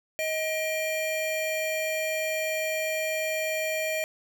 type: tone pair together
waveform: square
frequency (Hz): 631 / 2382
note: D#5 / D7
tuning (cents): +24 / +24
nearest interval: octave + major seventh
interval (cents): 2300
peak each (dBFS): -29 / -32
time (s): 0.19-4.04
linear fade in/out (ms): 0
effects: none